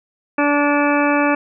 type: harmonic tone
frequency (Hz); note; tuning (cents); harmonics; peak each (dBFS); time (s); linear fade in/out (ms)
289.9; D4; -22; 1 / 2 / 3 / 4 / 5 / 6 / 8 / 9; -17 / -20 / -22 / -23 / -24 / -25 / -26 / -27; 0.38-1.35; 5
effects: none